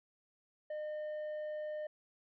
sine tone with tanh clipping, 608 Hz, D#5, 40 cents flat, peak -39 dBFS, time 0.7-1.87 s, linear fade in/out 5 ms, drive 5 dB, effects none

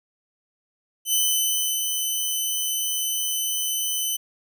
10% pulse tone with ADSR envelope, 3027 Hz, F#7, 39 cents sharp, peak -10 dBFS, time 1.05-4.17 s, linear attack 83 ms, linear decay 670 ms, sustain -5 dB, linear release 12 ms, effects none

